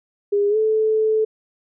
sine tone with pitch glide, 406.9 to 436.1 Hz, G#4 to A4, -35 to -15 cents, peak -15 dBFS, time 0.32-1.25 s, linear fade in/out 10 ms, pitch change +120 cents, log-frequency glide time 0.49-0.57 s, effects none

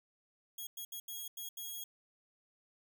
5% pulse tone bursts at uneven times, 3302 Hz, G#7, 11 cents flat, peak -33 dBFS, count 6, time 0.58-0.67 / 0.77-0.85 / 0.92-1 / 1.08-1.28 / 1.37-1.49 / 1.57-1.84 s, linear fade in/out 5 ms, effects none

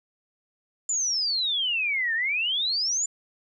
sine exponential two-way sweep, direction down then up, 7220 to 1760 to 7220 Hz, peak -23 dBFS, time 0.89-3.06 s, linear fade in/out 5 ms, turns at 2.14 s, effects none

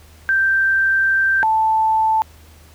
sine tone pair in turn, 1568 / 880 Hz, G6 / A5, 0 / 0 cents, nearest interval minor seventh, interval 1000 cents, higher first, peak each -13 dBFS, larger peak neither, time 0.29-1.43 / 1.43-2.22 s, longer first, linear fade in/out 0 ms, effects added 78 Hz sine -44 dBFS peak until 2.74 s + pink hiss -49 dBFS RMS until 2.74 s

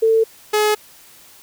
sine / sawtooth tone pair in turn, 447.2 / 423.7 Hz, A4 / G#4, +28 / +35 cents, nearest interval minor second, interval 93 cents, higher first, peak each -11 / -10 dBFS, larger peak second, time 0.02-0.24 / 0.53-0.75 s, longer neither, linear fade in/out 10 ms, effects white hiss -46 dBFS RMS until 1.42 s

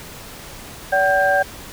sine tone cluster, 573 / 761 / 1593 Hz, D5 / F#5 / G6, -43 / +48 / +27 cents, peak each -18 dBFS, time 0.92-1.43 s, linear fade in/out 10 ms, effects pink hiss -37 dBFS RMS until 1.72 s

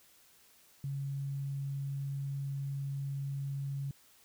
sine tone, 138.59 Hz, C#3, in tune, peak -34 dBFS, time 0.84-3.91 s, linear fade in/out 2 ms, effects white hiss -63 dBFS RMS until 4.24 s

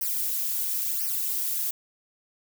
violet noise with flanger, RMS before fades -28 dBFS, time 0.01-1.71 s, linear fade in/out 5 ms, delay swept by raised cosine 0.26 to 3.96 ms, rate 0.97 Hz, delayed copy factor -0.95, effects none

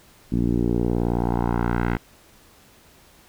10% pulse tone with low-pass filter sweep, 58.9 Hz, A#1, 19 cents sharp, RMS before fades -22 dBFS, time 0.32-1.97 s, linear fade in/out 5 ms, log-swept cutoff 250 to 1900 Hz, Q 1.8, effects pink hiss -53 dBFS RMS until 3.28 s

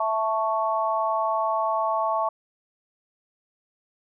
sine chord, A major, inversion second, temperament equal, 659.3 / 880 / 1108.7 Hz, E5 / A5 / C#6, 0 / 0 / 0 cents, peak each -26 dBFS, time 0-2.29 s, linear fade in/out 5 ms, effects none

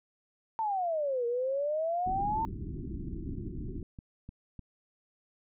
sine exponential two-way sweep, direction down then up, 910 to 467.2 to 910 Hz, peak -28 dBFS, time 0.59-2.45 s, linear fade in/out 0 ms, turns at 1.26 s
pink low-pass noise, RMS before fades -38 dBFS, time 2.06-3.83 s, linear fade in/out 2 ms, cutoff 380 Hz, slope 96 dB/octave
click train, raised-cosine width 5 ms, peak -31 dBFS, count 7, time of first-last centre 2.78-4.593 s, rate 3.31 Hz
effects none

